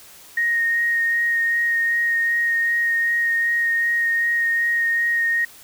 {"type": "tone with vibrato", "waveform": "sine", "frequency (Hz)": 1863, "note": "A#6", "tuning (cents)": -2, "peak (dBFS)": -17, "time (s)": [0.37, 5.45], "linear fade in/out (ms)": 5, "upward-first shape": "sine", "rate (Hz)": 2.6, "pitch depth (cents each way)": 12, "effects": ["white hiss -45 dBFS RMS until 5.63 s"]}